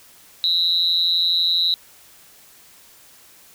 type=tone with amplitude modulation; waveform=sine; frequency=3914 Hz; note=B7; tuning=16 cents flat; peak=-11 dBFS; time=0.44-1.74 s; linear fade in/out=0 ms; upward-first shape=sine; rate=172 Hz; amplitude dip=100%; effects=tanh soft clip ceiling -7 dBFS + white hiss -49 dBFS RMS until 3.54 s